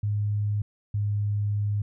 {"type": "tone pair in turn", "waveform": "sine", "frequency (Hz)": [103.83, 103.23], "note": ["G#2", "G#2"], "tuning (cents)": [0, -10], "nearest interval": "unison", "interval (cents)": 10, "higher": "first", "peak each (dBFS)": -23, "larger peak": "neither", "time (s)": [[0.03, 0.62], [0.94, 1.82]], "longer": "second", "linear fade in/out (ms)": 5, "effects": []}